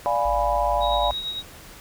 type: chord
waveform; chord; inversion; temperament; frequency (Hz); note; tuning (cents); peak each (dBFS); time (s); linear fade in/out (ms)
sine; D diminished seventh; none; equal; 587.3 / 698.5 / 830.6 / 987.8; D5 / F5 / Ab5 / Cb6; 0 / 0 / 0 / 0; -25; 0.06-1.11; 0
type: tone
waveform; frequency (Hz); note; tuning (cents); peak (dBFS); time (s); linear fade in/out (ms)
sine; 53.2; G#1; +42; -29; 0.25-1.13; 5
type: tone with tremolo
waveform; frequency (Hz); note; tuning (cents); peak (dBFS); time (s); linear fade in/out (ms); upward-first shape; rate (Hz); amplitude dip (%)
sine; 3800; A#7; +33; -25; 0.8-1.43; 50; sine; 8.8; 50
effects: pink hiss -44 dBFS RMS until 1.8 s